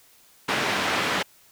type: band-pass noise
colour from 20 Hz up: white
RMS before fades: -25 dBFS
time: 0.48-1.23 s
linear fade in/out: 10 ms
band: 140 to 2400 Hz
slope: 12 dB/octave
effects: white hiss -56 dBFS RMS until 1.51 s